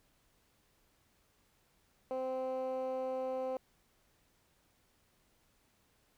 15% pulse tone with band-pass filter, 259.6 Hz, C4, 13 cents flat, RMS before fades -37 dBFS, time 2.11-3.57 s, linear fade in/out 0 ms, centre 540 Hz, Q 2.6, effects pink hiss -72 dBFS RMS until 6.17 s

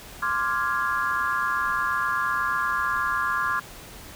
sine chord, D half-diminished seventh, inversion third, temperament equal, 1046.5 / 1174.7 / 1396.9 / 1661.2 Hz, C6 / D6 / F6 / Ab6, 0 / 0 / 0 / 0 cents, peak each -28 dBFS, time 0.22-3.6 s, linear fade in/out 10 ms, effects pink hiss -43 dBFS RMS until 4.15 s

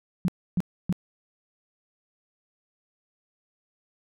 sine tone bursts, 179.1 Hz, F3, 44 cents sharp, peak -20 dBFS, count 3, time 0.25-0.926 s, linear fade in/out 0 ms, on 32 ms, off 290 ms, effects none

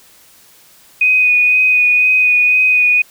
sine tone with vibrato, 2489 Hz, D#7, in tune, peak -8 dBFS, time 1.01-3.02 s, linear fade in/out 5 ms, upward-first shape sine, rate 2 Hz, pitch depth 16 cents each way, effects white hiss -46 dBFS RMS until 3.1 s

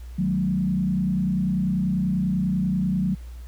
sine tone with frequency modulation, 186 Hz, F#3, 9 cents sharp, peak -20 dBFS, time 0.18-3.15 s, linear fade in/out 10 ms, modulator 30.2 Hz, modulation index 0.97, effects added 60 Hz sine -35 dBFS peak until 3.47 s + pink hiss -55 dBFS RMS until 3.47 s

